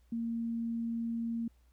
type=tone; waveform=sine; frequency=230.8 Hz; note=A#3; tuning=17 cents flat; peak=-32 dBFS; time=0.12-1.48 s; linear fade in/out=5 ms; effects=added 60 Hz sine -62 dBFS peak until 1.72 s + pink hiss -75 dBFS RMS until 1.72 s